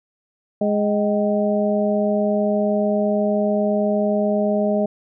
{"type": "harmonic tone with a mistuned harmonic", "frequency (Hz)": 207.7, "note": "G#3", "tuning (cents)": 0, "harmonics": [1, 2, 3, 4], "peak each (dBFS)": [-20, -24, -20, -31], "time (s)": [0.61, 4.86], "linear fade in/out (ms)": 5, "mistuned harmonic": 4, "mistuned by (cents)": -120, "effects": []}